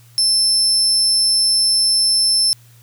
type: tone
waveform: 35% pulse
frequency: 5300 Hz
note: E8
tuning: 9 cents sharp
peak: -10 dBFS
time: 0.18-2.53 s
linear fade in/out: 0 ms
effects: added 118 Hz sine -45 dBFS peak until 2.82 s + white hiss -52 dBFS RMS until 2.82 s